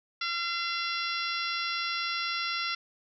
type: harmonic tone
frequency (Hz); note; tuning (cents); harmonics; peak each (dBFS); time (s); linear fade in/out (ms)
684; F5; -36; 2 / 3 / 4 / 5 / 6 / 7 / 8; -34 / -36 / -37 / -38 / -39 / -39 / -40; 0.21-2.75; 5
effects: none